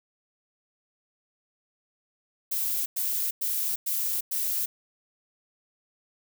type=noise bursts; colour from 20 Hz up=violet; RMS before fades=-28 dBFS; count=5; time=2.51-4.66 s; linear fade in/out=10 ms; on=350 ms; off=100 ms; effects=none